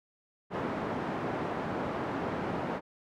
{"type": "band-pass noise", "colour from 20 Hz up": "pink", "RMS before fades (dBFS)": -34, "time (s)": [0.5, 2.81], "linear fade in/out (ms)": 50, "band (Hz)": [180, 1200], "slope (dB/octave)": 12, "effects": []}